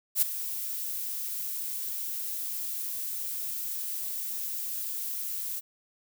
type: noise with ADSR envelope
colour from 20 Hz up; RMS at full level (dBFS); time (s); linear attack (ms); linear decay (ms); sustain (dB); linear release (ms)
violet; -21; 0.15-5.61; 69; 13; -13; 30
effects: none